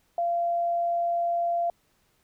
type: tone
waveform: sine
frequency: 688 Hz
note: F5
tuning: 26 cents flat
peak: -23 dBFS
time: 0.18-1.7 s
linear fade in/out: 2 ms
effects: pink hiss -68 dBFS RMS until 2.23 s